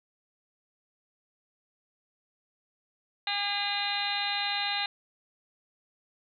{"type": "harmonic tone with a mistuned harmonic", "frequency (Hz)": 405.9, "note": "G#4", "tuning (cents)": -40, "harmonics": [2, 3, 4, 5, 6, 7, 8, 9, 10], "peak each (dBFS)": [-34, -43, -38, -37, -38, -37, -46, -35, -34], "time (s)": [3.27, 4.86], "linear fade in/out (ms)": 2, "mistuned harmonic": 3, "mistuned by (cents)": -19, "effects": []}